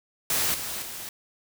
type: noise with level steps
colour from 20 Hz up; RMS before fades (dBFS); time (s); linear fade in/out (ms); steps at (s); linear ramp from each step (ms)
white; -25 / -33 / -37; 0.3-1.09; 2; 0.54 / 0.82; 2
effects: none